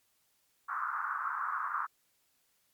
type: band-pass noise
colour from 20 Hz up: pink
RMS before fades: -35 dBFS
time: 0.68-1.87 s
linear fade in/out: 20 ms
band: 1100 to 1400 Hz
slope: 48 dB/octave
effects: white hiss -73 dBFS RMS until 2.73 s + MP3 96 kbps